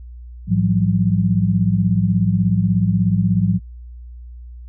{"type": "tone cluster", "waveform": "sine", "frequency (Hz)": [107.9, 171, 187.5], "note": ["A2", "F3", "F#3"], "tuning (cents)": [-33, -36, 23], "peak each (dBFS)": -18, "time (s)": [0.47, 3.6], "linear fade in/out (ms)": 50, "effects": ["added 60 Hz sine -33 dBFS peak until 4.68 s"]}